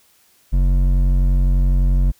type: tone with hard clipping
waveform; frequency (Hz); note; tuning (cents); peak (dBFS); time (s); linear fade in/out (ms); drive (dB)
sine; 45.87; F#1; -14; -14; 0.52-2.12; 20; 9
effects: white hiss -56 dBFS RMS until 2.19 s